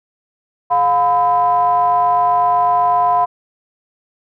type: ring-modulated tone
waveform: triangle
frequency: 146.83 Hz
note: D3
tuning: in tune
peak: -6 dBFS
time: 0.7-3.26 s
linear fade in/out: 20 ms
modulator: 857 Hz
effects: none